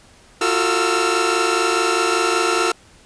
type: tone cluster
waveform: sawtooth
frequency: 345.6 / 370.6 / 450 / 1308 / 1374 Hz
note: F4 / F#4 / A4 / E6 / F6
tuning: -18 / +3 / +39 / -14 / -29 cents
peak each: -19 dBFS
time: 0.41-2.72 s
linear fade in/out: 5 ms
effects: pink hiss -49 dBFS RMS until 3.05 s + resampled to 22050 Hz